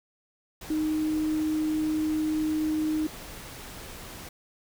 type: tone in noise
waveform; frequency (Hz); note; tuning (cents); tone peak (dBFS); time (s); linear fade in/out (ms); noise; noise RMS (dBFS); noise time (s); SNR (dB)
sine; 310; D#4; -6; -24; 0.7-3.07; 5; pink; -42; 0.61-4.29; +15
effects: none